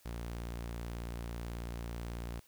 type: tone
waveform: sawtooth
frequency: 58.27 Hz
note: A#1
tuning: in tune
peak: -35 dBFS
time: 0.05-2.4 s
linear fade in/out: 10 ms
effects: white hiss -65 dBFS RMS until 2.47 s